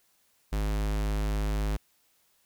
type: tone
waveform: square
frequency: 51.91 Hz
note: G#1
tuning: in tune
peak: -27 dBFS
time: 0.52-1.77 s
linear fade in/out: 10 ms
effects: white hiss -68 dBFS RMS until 2.45 s